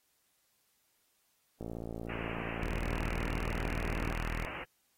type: click train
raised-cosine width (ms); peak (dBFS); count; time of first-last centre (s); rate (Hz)
2; -27; 143; 1.61-4.11; 56.8
type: low-pass noise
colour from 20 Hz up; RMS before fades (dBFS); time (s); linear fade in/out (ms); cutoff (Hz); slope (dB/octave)
white; -43; 2.09-4.64; 5; 2800; 96
type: tone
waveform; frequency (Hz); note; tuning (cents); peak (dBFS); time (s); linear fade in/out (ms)
sawtooth; 40.18; E1; -44; -30; 2.62-4.45; 0
effects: white hiss -74 dBFS RMS until 4.97 s + AAC 48 kbps